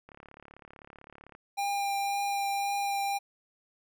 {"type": "click train", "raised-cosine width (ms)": 0.5, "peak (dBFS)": -34, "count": 46, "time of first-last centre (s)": [0.09, 1.351], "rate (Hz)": 35.7}
{"type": "tone with vibrato", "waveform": "square", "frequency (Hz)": 800, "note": "G5", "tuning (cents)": 35, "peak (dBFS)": -29, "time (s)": [1.57, 3.19], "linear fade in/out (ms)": 20, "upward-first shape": "triangle", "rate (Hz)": 1.9, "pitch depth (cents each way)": 12}
{"effects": []}